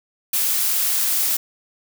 blue noise, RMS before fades -20 dBFS, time 0.33-1.37 s, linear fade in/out 5 ms, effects none

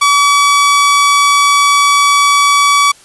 sawtooth tone, 1142 Hz, D6, 49 cents flat, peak -3 dBFS, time 0.01-2.92 s, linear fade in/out 10 ms, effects white hiss -42 dBFS RMS until 3.04 s + resampled to 24000 Hz

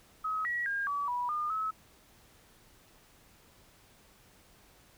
sine tone with pitch steps, 1274 / 1921 / 1615 / 1144 / 977 / 1213 / 1292 Hz, D#6 / B6 / G#6 / D6 / B5 / D#6 / E6, +41 / -48 / -49 / -46 / -19 / -44 / -35 cents, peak -30 dBFS, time 0.24-1.71 s, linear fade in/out 10 ms, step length 210 ms, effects pink hiss -61 dBFS RMS until 4.97 s

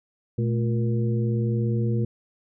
harmonic tone with a mistuned harmonic, 118 Hz, A#2, 22 cents sharp, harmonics 1 / 2 / 3 / 4, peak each -22 / -28 / -32 / -34 dBFS, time 0.38-2.05 s, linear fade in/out 5 ms, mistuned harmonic 2, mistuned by -130 cents, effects none

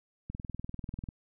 click train, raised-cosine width 5 ms, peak -26 dBFS, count 17, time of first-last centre 0.3-1.088 s, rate 20.3 Hz, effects none

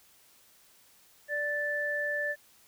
sine tone pair together, 586.7 / 1758 Hz, D5 / A6, -2 / -2 cents, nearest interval octave + perfect fifth, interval 1900 cents, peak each -34 / -30 dBFS, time 1.28-2.36 s, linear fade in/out 50 ms, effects white hiss -61 dBFS RMS until 2.67 s

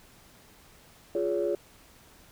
sine chord, Db major, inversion first, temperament equal with one note detuned, 349.2 / 415.3 / 565.7 Hz, F4 / Ab4 / Db5, 0 / 0 / +35 cents, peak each -29 dBFS, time 1.15-1.55 s, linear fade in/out 2 ms, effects tanh soft clip ceiling -18 dBFS + pink hiss -56 dBFS RMS until 2.31 s

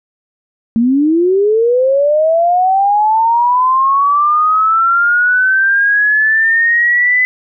sine linear sweep, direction up, 221.6 to 2015 Hz, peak -8 dBFS, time 0.76-7.25 s, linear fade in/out 0 ms, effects none

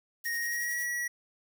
violet noise with tremolo, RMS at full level -41 dBFS, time 0.24-0.86 s, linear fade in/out 2 ms, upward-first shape sine, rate 11 Hz, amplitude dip 55%
square tone with pitch glide, 1865 to 1927.4 Hz, A#6 to B6, 0 to -43 cents, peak -31 dBFS, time 0.25-1.08 s, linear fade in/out 10 ms, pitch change +57 cents, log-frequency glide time 0.37-0.82 s
effects none

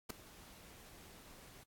pink noise with ADSR envelope, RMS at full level -38 dBFS, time 0.09-1.64 s, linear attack 14 ms, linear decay 4 ms, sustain -20 dB, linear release 11 ms, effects AAC 64 kbps

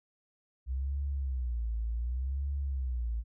sine tone with vibrato, 62.6 Hz, B1, 24 cents sharp, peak -30 dBFS, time 0.66-3.24 s, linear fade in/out 50 ms, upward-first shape sine, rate 0.67 Hz, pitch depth 200 cents each way, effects none

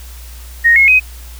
sine tone with pitch steps, 1864.7 / 2167 / 2518 Hz, A#6 / C#7 / D#7, 0 / -40 / +20 cents, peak -5 dBFS, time 0.64-1 s, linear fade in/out 20 ms, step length 120 ms, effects added 60 Hz sine -30 dBFS peak until 1.39 s + white hiss -39 dBFS RMS until 1.39 s

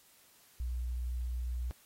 sine tone, 61 Hz, B1, 21 cents flat, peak -33 dBFS, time 0.6-1.71 s, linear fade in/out 0 ms, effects white hiss -63 dBFS RMS until 1.85 s + AAC 48 kbps

